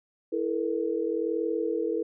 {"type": "tone cluster", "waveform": "sine", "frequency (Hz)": [328.6, 434.9, 476], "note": ["E4", "A4", "A#4"], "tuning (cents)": [-5, -20, 36], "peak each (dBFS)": -30, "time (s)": [0.32, 2.03], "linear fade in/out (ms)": 10, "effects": []}